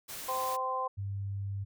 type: noise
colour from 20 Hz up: white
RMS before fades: -42 dBFS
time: 0.08-0.57 s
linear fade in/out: 20 ms
type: harmonic tone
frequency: 259 Hz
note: C4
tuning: 17 cents flat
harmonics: 2 / 3 / 4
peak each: -37 / -37 / -32 dBFS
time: 0.28-0.88 s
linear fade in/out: 10 ms
type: tone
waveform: sine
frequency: 99.1 Hz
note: G2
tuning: 19 cents sharp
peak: -33 dBFS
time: 0.97-1.65 s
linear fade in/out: 20 ms
effects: none